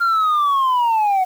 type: linear sweep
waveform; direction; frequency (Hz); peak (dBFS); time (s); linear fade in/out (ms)
sine; down; 1400 to 730; -11; 0-1.25; 20
effects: tanh soft clip ceiling -13 dBFS + 7-bit